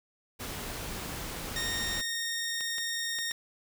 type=noise; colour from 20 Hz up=pink; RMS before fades=-38 dBFS; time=0.39-2.02 s; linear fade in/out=20 ms
type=tone; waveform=15% pulse; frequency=1849 Hz; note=A#6; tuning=15 cents flat; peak=-25 dBFS; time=1.56-3.32 s; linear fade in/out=2 ms
type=clicks; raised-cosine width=0.2 ms; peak=-24 dBFS; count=4; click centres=2.608 / 2.783 / 3.187 / 3.312 s
effects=none